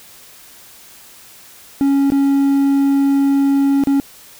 triangle tone with dropouts, 277.2 Hz, C#4, in tune, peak -9 dBFS, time 1.81-4 s, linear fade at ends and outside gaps 0 ms, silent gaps 2.102-2.12 / 3.837-3.872 s, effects white hiss -42 dBFS RMS until 4.39 s

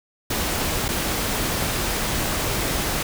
pink noise with dropouts, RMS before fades -24 dBFS, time 0.3-3.03 s, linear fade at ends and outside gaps 5 ms, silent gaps 0.882-0.887 s, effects none

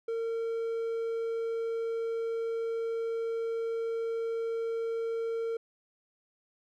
triangle tone, 456.8 Hz, A#4, 35 cents flat, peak -28 dBFS, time 0.08-5.57 s, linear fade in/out 5 ms, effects none

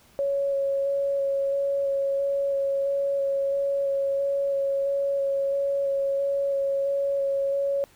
sine tone with vibrato, 554.4 Hz, C#5, in tune, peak -22 dBFS, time 0.19-7.84 s, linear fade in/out 0 ms, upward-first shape square, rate 1.5 Hz, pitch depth 9 cents each way, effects pink hiss -57 dBFS RMS until 7.95 s

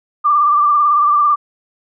sine tone with vibrato, 1180 Hz, D6, 8 cents sharp, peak -9 dBFS, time 0.24-1.36 s, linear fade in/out 20 ms, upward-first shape sine, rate 18 Hz, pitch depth 41 cents each way, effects none

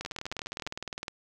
two click trains, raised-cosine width 0.2 ms, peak -18 / -19 dBFS, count 22 / 10, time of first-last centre 0.01-1.081 / 0.05-0.666 s, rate 19.6 / 14.6 Hz, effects none

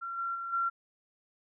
sine tone with level steps, 1368 Hz, F6, 36 cents flat, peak -35 / -31 / -35 / -27 dBFS, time 0.01-0.7 s, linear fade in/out 20 ms, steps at 0.17 / 0.34 / 0.52 s, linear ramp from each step 20 ms, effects none

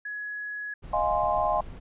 sine tone, 1681 Hz, G#6, 20 cents sharp, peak -32 dBFS, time 0.05-0.74 s, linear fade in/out 5 ms
brown noise, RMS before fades -40 dBFS, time 0.82-1.8 s, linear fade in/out 20 ms
sine chord, F minor seventh, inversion third, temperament equal, 622.3 / 698.5 / 830.6 / 1046.5 Hz, Eb5 / F5 / Ab5 / C6, 0 / 0 / 0 / 0 cents, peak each -28 dBFS, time 0.93-1.61 s, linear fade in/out 5 ms
effects resampled to 8000 Hz

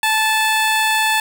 15% pulse tone, 874 Hz, A5, 12 cents flat, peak -8 dBFS, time 0.03-1.2 s, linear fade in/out 2 ms, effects none

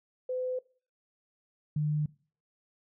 sine tone pair in turn, 508 / 150.59 Hz, B4 / D3, +49 / +44 cents, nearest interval octave + major sixth, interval 2105 cents, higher first, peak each -30 / -26 dBFS, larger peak second, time 0.29-0.59 / 1.76-2.06 s, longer neither, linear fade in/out 5 ms, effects noise-tail reverb RT60 0.4 s tail -21 dB re dry

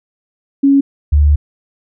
sine tone pair in turn, 277.2 / 73.42 Hz, C#4 / D2, 0 / 0 cents, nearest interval octave + major seventh, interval 2300 cents, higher first, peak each -6 dBFS, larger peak neither, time 0.63-0.81 / 1.12-1.36 s, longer second, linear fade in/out 10 ms, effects none

